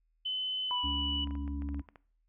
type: tone with pitch glide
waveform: sine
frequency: 3032 to 2956 Hz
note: F#7 to F#7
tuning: +42 to -2 cents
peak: -31 dBFS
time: 0.25-1.25 s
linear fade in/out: 10 ms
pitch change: -44 cents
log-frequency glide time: 0.66-0.81 s
type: tone with exponential decay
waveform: sine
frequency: 987.8 Hz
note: B5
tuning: in tune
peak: -32 dBFS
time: 0.71-1.86 s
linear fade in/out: 0 ms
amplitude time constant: 250 ms
type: harmonic tone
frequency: 71 Hz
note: C#2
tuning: 42 cents sharp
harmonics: 1 / 3 / 4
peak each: -35 / -47 / -38 dBFS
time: 0.83-1.82 s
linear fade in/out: 20 ms
type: clicks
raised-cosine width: 0.5 ms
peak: -36 dBFS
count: 10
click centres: 1.273 / 1.309 / 1.353 / 1.478 / 1.621 / 1.689 / 1.745 / 1.795 / 1.888 / 1.958 s
effects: noise-tail reverb RT60 0.5 s tail -21 dB re dry + added 40 Hz sine -70 dBFS peak until 2.28 s